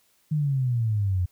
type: exponential sweep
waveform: sine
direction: down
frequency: 156.5 to 87.9 Hz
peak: -21 dBFS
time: 0.31-1.26 s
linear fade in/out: 10 ms
effects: white hiss -65 dBFS RMS until 1.31 s